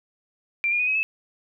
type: tone with pitch steps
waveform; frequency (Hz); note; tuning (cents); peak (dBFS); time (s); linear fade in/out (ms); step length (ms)
sine; 2365 / 2423 / 2483 / 2544 / 2606; D7 / D#7 / D#7 / D#7 / E7; +12 / -47 / -4 / +38 / -20; -20; 0.64-1.03; 0; 78
effects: none